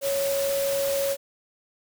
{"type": "tone in noise", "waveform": "sine", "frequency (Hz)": 554.4, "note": "C#5", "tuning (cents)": 0, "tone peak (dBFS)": -23, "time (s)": [0.01, 1.17], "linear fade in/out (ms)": 50, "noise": "white", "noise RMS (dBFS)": -32, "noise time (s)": [0.01, 1.17], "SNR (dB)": 6, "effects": []}